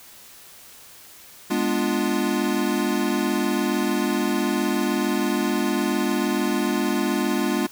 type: chord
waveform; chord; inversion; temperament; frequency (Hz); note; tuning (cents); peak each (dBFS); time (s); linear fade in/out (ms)
square; G# diminished seventh; none; equal; 207.7 / 246.9 / 293.7 / 349.2; G#3 / B3 / D4 / F4; 0 / 0 / 0 / 0; -27; 1.5-7.67; 10
effects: white hiss -46 dBFS RMS until 7.71 s